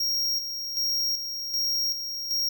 square tone with tremolo, 5588 Hz, F8, in tune, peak -24 dBFS, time 0-2.49 s, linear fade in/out 5 ms, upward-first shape square, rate 1.3 Hz, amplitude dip 55%, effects none

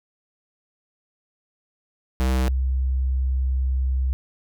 square / sine tone pair in turn, 64.5 / 65.02 Hz, C2 / C2, -24 / -10 cents, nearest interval unison, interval 14 cents, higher second, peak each -19 dBFS, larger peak neither, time 2.2-2.48 / 2.48-4.13 s, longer second, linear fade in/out 0 ms, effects none

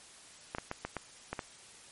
clicks, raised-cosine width 0.5 ms, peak -20 dBFS, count 7, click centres 0.549 / 0.584 / 0.714 / 0.85 / 0.967 / 1.33 / 1.392 s, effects white hiss -54 dBFS RMS until 1.91 s + MP3 48 kbps

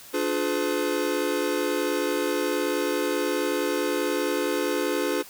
square chord, D diminished seventh, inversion none, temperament just, 293.7 / 352.4 / 422.9 / 507.5 Hz, D4 / F4 / Ab4 / Cb5, 0 / +16 / +31 / +47 cents, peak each -30 dBFS, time 0.13-5.23 s, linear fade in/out 20 ms, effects white hiss -46 dBFS RMS until 5.29 s

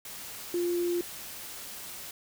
sine tone in noise, 349.2 Hz, F4, in tune, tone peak -26 dBFS, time 0.54-1.01 s, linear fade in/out 2 ms, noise white, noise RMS -42 dBFS, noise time 0.05-2.11 s, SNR +13 dB, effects none

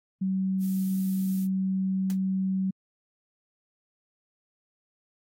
sine tone, 190 Hz, F#3, 46 cents sharp, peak -24 dBFS, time 0.21-2.71 s, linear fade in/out 10 ms
violet noise, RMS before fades -43 dBFS, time 0.59-1.48 s, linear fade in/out 50 ms
white noise with exponential decay, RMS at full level -38 dBFS, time 2.1-2.18 s, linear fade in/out 0 ms, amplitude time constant 17 ms
effects AAC 48 kbps

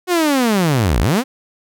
sawtooth linear two-way sweep, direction down then up, 370 to 46.25 to 278.5 Hz, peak -9 dBFS, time 0.07-1.24 s, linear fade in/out 50 ms, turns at 1 s, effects none

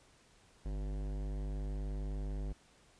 sine tone with hard clipping, 50.1 Hz, G1, 38 cents sharp, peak -38 dBFS, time 0.65-2.53 s, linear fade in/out 10 ms, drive 18 dB, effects pink hiss -65 dBFS RMS until 2.99 s + resampled to 22050 Hz

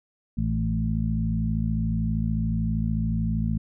harmonic tone with a mistuned harmonic, 55 Hz, A1, in tune, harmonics 1 / 2 / 3 / 4, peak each -28 / -28 / -28 / -28 dBFS, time 0.37-3.58 s, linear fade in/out 10 ms, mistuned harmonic 2, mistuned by +25 cents, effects none

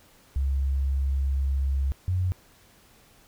sine tone pair in turn, 68 / 91.31 Hz, C#2 / F#2, -33 / -22 cents, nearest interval perfect fourth, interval 511 cents, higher second, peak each -22 dBFS, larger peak neither, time 0.36-1.92 / 2.08-2.32 s, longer first, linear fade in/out 0 ms, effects pink hiss -57 dBFS RMS until 3.27 s

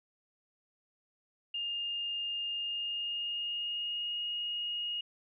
sine tone with pitch glide, 2821 to 2869 Hz, F7 to F7, +17 to +46 cents, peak -33 dBFS, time 1.54-5.01 s, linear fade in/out 5 ms, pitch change +29 cents, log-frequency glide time 2.47-4.22 s, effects none

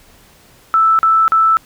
sine tone bursts, 1318.5 Hz, E6, in tune, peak -8 dBFS, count 3, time 0.74-1.57 s, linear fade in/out 0 ms, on 250 ms, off 40 ms, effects pink hiss -47 dBFS RMS until 1.65 s

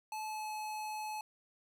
square tone with pitch glide, 864 to 857 Hz, A5 to A5, -32 to -46 cents, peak -39 dBFS, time 0.12-1.21 s, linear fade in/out 2 ms, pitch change -14 cents, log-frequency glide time 0.25-0.52 s, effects none

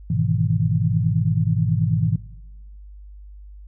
sine chord, E major seventh, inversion first, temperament equal, 103.83 / 123.47 / 155.56 / 164.81 Hz, G#2 / B2 / D#3 / E3, 0 / 0 / 0 / 0 cents, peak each -23 dBFS, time 0.1-2.16 s, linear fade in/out 5 ms, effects noise-tail reverb RT60 1.0 s tail -20 dB re dry + added 50 Hz sine -38 dBFS peak until 3.67 s

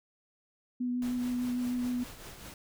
sine tone with vibrato, 246.9 Hz, B3, in tune, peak -29 dBFS, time 0.8-2.04 s, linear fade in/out 10 ms, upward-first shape sine, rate 6.6 Hz, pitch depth 12 cents each way
pink noise with tremolo, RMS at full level -45 dBFS, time 1.02-2.54 s, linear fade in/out 2 ms, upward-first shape triangle, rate 5 Hz, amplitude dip 50%
effects none

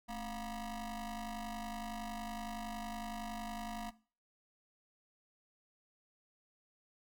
25% pulse ring-modulated tone, 243.7 Hz, B3, 23 cents flat, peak -34 dBFS, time 0.08-3.91 s, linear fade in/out 20 ms, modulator 462 Hz, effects noise-tail reverb RT60 0.4 s tail -19 dB re dry

